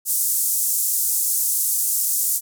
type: band-pass noise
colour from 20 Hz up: white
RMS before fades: -21 dBFS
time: 0.05-2.41 s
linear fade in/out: 50 ms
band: 7000 to 15000 Hz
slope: 24 dB/octave
effects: none